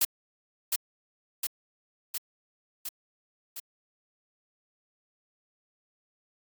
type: noise with echo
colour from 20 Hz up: blue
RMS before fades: -23 dBFS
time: 0.01-0.05 s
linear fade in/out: 5 ms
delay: 710 ms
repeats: 5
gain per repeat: -3 dB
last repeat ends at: 3.6 s
effects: Opus 48 kbps